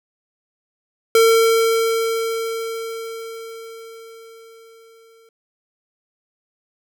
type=tone with exponential decay; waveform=square; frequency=453.4 Hz; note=A#4; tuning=48 cents flat; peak=-10 dBFS; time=1.15-5.29 s; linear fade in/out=2 ms; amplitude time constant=900 ms; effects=none